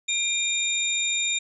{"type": "tone cluster", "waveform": "sine", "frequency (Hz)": [2390, 3694, 7180], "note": ["D7", "A#7", "A8"], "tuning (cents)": [30, -16, 34], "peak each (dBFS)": -27, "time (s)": [0.08, 1.39], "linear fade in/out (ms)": 10, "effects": []}